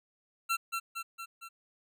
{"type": "tone with echo", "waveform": "25% pulse", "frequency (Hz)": 1353, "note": "E6", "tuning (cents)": 45, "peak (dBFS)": -24, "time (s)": [0.49, 0.57], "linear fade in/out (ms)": 20, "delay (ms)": 230, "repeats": 4, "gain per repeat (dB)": -4, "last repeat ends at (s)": 1.49, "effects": []}